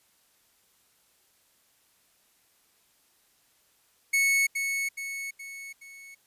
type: tone with echo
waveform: 45% pulse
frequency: 2207 Hz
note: C#7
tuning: 8 cents flat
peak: -21 dBFS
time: 4.13-4.47 s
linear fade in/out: 10 ms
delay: 420 ms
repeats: 4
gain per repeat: -6 dB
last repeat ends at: 6.15 s
effects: white hiss -66 dBFS RMS until 6.26 s + resampled to 32000 Hz